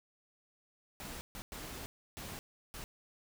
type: noise bursts at uneven times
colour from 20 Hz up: pink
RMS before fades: -45 dBFS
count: 5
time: 1-1.21 / 1.35-1.42 / 1.52-1.86 / 2.17-2.39 / 2.74-2.84 s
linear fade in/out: 0 ms
effects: none